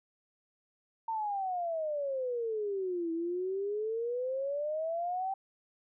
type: exponential two-way sweep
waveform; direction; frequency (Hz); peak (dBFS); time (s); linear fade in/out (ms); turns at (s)
sine; down then up; 915 to 326.1 to 783; -31; 1.08-5.34; 5; 3.12
effects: none